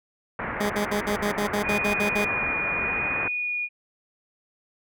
white low-pass noise, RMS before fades -31 dBFS, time 0.39-3.28 s, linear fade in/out 2 ms, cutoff 2100 Hz, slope 48 dB/octave
15% pulse tone bursts, 206.7 Hz, G#3, 8 cents flat, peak -17 dBFS, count 11, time 0.6-2.25 s, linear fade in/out 10 ms, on 100 ms, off 55 ms
sine tone with vibrato, 2455 Hz, D#7, 24 cents flat, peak -25 dBFS, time 1.63-3.69 s, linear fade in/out 50 ms, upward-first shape sine, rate 0.83 Hz, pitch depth 9 cents each way
effects none

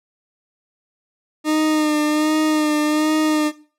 40% pulse tone with vibrato, 305.6 Hz, D#4, 31 cents flat, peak -15 dBFS, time 1.44-3.52 s, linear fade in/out 50 ms, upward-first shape sine, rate 1.3 Hz, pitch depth 29 cents each way, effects noise-tail reverb RT60 0.4 s tail -18 dB re dry + low-pass 12000 Hz 12 dB/octave

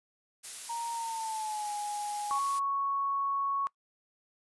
blue noise, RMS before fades -39 dBFS, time 0.43-2.6 s, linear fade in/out 20 ms
sine tone with pitch glide, 932.3 to 830.6 Hz, A#5 to G#5, 0 to 0 cents, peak -33 dBFS, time 0.69-2.39 s, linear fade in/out 10 ms, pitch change -200 cents, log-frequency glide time 0.92-1.71 s
sine tone, 1108.7 Hz, C#6, in tune, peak -28 dBFS, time 2.31-3.67 s, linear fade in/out 0 ms
effects noise-tail reverb RT60 0.1 s tail -23 dB re dry + resampled to 24000 Hz

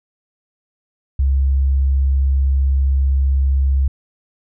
sine tone, 67.7 Hz, C#2, 40 cents flat, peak -12 dBFS, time 1.19-3.88 s, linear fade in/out 5 ms, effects none

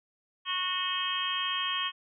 harmonic tone with a mistuned harmonic, 366.9 Hz, F#4, 15 cents flat, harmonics 3 / 4 / 5 / 6 / 7 / 8 / 9, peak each -34 / -44 / -38 / -44 / -37 / -37 / -32 dBFS, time 0.45-1.92 s, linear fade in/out 50 ms, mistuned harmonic 9, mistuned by -58 cents, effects none

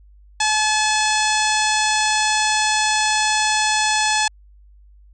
harmonic tone with a mistuned harmonic, 859 Hz, A5, 42 cents flat, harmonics 1 / 2 / 3 / 4 / 5 / 6 / 7 / 8 / 9 / 10, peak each -20 / -23 / -25 / -26 / -27 / -28 / -28 / -29 / -30 / -30 dBFS, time 0.4-4.28 s, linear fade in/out 5 ms, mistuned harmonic 10, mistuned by -15 cents, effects added 50 Hz sine -45 dBFS peak until 5.13 s

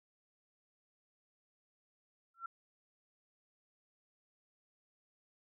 sine tone with exponential growth, 1357 Hz, E6, 50 cents sharp, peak -36 dBFS, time 2.34-2.46 s, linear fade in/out 5 ms, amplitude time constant 24 ms, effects none

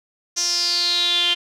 sawtooth tone with band-pass filter sweep, 349.2 Hz, F4, in tune, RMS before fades -20 dBFS, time 0.36-1.35 s, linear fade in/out 20 ms, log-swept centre 5900 to 3100 Hz, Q 9.1, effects none

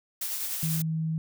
blue noise with tremolo, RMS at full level -31 dBFS, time 0.21-0.82 s, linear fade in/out 5 ms, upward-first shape sine, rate 10 Hz, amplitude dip 30%
sine tone, 160 Hz, D#3, 49 cents sharp, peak -26 dBFS, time 0.63-1.18 s, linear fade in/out 0 ms
effects none

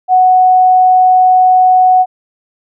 sine tone, 740 Hz, F#5, in tune, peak -4 dBFS, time 0.08-2.06 s, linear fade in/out 50 ms, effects none

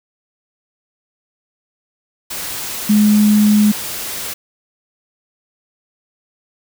sine tone in noise, 210.1 Hz, G#3, 20 cents sharp, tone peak -8 dBFS, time 2.89-3.72 s, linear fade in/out 10 ms, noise white, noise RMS -25 dBFS, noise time 2.3-4.34 s, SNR +14 dB, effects none

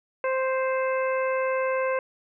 harmonic tone, 523.3 Hz, C5, in tune, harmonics 1 / 2 / 3 / 4 / 5, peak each -24 / -30 / -34 / -36 / -38 dBFS, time 0.24-1.99 s, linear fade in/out 2 ms, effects none

